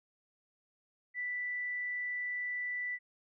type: tone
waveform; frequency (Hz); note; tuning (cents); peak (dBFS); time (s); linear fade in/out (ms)
sine; 1975.5; B6; 0; -34; 1.14-2.99; 50
effects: none